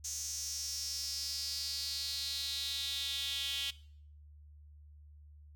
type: tone with high-pass filter sweep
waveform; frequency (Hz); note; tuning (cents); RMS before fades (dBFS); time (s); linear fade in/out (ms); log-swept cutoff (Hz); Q
sawtooth; 277.2; C#4; 0; -38; 0.04-3.71; 10; 6300 to 3200; 5.6
effects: noise-tail reverb RT60 0.6 s tail -20 dB re dry + added 74 Hz sine -53 dBFS peak until 5.55 s